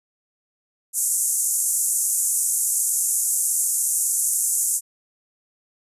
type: band-pass noise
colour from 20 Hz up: pink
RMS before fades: -22 dBFS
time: 0.93-4.81 s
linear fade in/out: 50 ms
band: 6900 to 12000 Hz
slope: 48 dB/octave
effects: resampled to 32000 Hz